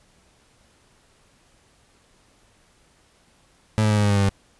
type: tone with pitch steps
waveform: 30% pulse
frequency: 108.5 / 107.01 / 105.53 / 104.08 / 102.65 / 101.23 / 99.84 / 98.47 Hz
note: A2 / A2 / G#2 / G#2 / G#2 / G#2 / G2 / G2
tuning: -24 / -48 / +28 / +4 / -20 / -44 / +32 / +8 cents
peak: -14 dBFS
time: 3.78-4.292 s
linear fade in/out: 0 ms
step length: 64 ms
effects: pink hiss -59 dBFS RMS until 4.59 s + resampled to 24000 Hz